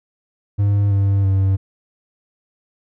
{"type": "tone with pitch steps", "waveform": "triangle", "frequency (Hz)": [101.3, 98.87, 96.5], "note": ["G#2", "G2", "G2"], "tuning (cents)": [-43, 15, -27], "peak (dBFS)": -11, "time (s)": [0.58, 1.57], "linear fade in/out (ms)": 20, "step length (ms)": 330, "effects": []}